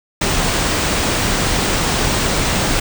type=band-stop noise; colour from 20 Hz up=pink; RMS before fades=-17 dBFS; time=0.21-2.8 s; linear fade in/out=5 ms; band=9700 to 15000 Hz; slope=96 dB/octave; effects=none